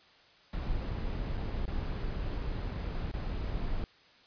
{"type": "noise with dropouts", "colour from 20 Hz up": "brown", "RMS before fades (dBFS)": -34, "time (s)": [0.53, 3.84], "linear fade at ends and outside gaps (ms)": 1, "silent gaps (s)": [[1.371, 1.376], [1.655, 1.679], [3.115, 3.138]], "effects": ["white hiss -60 dBFS RMS until 4.26 s", "resampled to 11025 Hz"]}